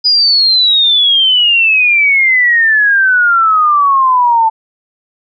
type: exponential sweep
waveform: sine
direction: down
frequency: 4978 to 880 Hz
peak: -6 dBFS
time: 0.04-4.5 s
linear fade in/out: 20 ms
effects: none